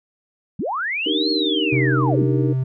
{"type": "linear two-way sweep", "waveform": "sine", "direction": "up then down", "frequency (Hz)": [130.81, 4350, 130.81], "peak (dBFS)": -21, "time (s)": [0.59, 2.24], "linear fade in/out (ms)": 5, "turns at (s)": 1.3}
{"type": "chord", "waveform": "sine", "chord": "Eb major seventh", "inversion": "third", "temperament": "just", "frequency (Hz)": [291.7, 311.1, 388.9, 466.7], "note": ["D4", "Eb4", "G4", "Bb4"], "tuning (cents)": [-12, 0, -14, 2], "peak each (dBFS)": [-27, -22, -25, -27], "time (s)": [1.06, 2.53], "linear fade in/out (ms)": 5}
{"type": "tone", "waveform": "triangle", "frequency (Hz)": 130.3, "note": "C3", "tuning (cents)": -7, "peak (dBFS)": -16, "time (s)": [1.72, 2.64], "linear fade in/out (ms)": 10}
{"effects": []}